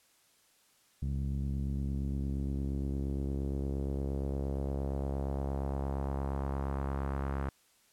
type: tone with low-pass filter sweep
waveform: sawtooth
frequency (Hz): 68.6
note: C#2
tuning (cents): -17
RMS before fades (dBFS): -34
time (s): 1.02-7.49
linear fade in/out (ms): 0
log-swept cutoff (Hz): 170 to 1400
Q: 1.6
effects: white hiss -67 dBFS RMS until 7.92 s + low-pass 12000 Hz 12 dB/octave